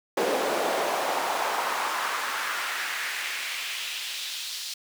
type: noise with high-pass filter sweep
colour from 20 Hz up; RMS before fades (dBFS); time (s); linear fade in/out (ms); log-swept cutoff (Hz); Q
brown; -29; 0.17-4.74; 5; 450 to 4300; 1.8
effects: high-pass 200 Hz 12 dB/octave